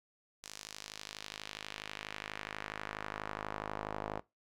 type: tone with band-pass filter sweep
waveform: sawtooth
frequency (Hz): 52.2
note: G#1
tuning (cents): +10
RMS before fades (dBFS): -44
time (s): 0.43-4.2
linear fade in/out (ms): 10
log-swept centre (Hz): 6400 to 770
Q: 1.2
effects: noise-tail reverb RT60 0.2 s tail -19 dB re dry